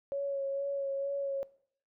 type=tone with vibrato; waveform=sine; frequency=554.4 Hz; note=C#5; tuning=in tune; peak=-31 dBFS; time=0.12-1.43 s; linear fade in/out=0 ms; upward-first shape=sine; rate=2.2 Hz; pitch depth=20 cents each way; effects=noise-tail reverb RT60 0.6 s tail -20 dB re dry